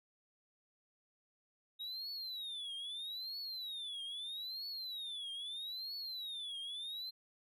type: tone with vibrato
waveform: triangle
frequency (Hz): 3770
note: A#7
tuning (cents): +19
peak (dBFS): -40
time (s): 1.79-7.11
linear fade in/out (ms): 20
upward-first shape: triangle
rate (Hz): 0.78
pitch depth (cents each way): 290
effects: none